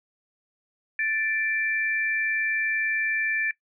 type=tone pair together; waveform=sine; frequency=1760 / 2349 Hz; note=A6 / D7; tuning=0 / 0 cents; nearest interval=perfect fourth; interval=500 cents; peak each=-25 / -28 dBFS; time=0.99-3.51 s; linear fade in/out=2 ms; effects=noise-tail reverb RT60 0.1 s tail -20 dB re dry